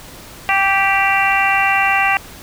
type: harmonic tone with a mistuned harmonic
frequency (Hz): 392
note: G4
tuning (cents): 0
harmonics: 2 / 3 / 4 / 5 / 6 / 7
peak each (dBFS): -17 / -21 / -22 / -19 / -20 / -19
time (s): 0.49-2.17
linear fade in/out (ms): 0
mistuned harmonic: 3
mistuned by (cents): -20
effects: pink hiss -37 dBFS RMS until 2.42 s